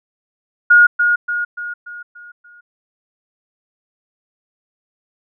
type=tone with echo; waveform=sine; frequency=1435 Hz; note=F6; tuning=47 cents sharp; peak=-5 dBFS; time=0.7-0.87 s; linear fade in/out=10 ms; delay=290 ms; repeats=6; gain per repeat=-6 dB; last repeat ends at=2.61 s; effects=none